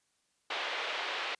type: band-pass noise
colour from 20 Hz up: white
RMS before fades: -36 dBFS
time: 0.5-1.35 s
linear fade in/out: 5 ms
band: 430 to 3400 Hz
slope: 24 dB/octave
effects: white hiss -75 dBFS RMS until 1.39 s + resampled to 22050 Hz